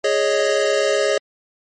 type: chord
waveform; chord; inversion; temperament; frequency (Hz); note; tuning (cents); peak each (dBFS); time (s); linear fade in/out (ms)
square; Ab suspended fourth; none; equal; 415.3 / 554.4 / 622.3; Ab4 / Db5 / Eb5; 0 / 0 / 0; -21 / -20 / -22; 0.04-1.18; 5
effects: MP3 32 kbps